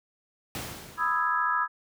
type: noise with exponential decay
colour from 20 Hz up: pink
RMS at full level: -33 dBFS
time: 0.55-1.57 s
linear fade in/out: 1 ms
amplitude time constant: 220 ms
type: chord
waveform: sine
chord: E major seventh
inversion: second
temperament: equal with one note detuned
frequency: 992.3 / 1244.5 / 1318.5 / 1661.2 Hz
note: B5 / D#6 / E6 / G#6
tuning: +8 / 0 / 0 / 0 cents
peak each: -29 dBFS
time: 0.97-1.68 s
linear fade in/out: 50 ms
effects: high-pass 60 Hz 12 dB/octave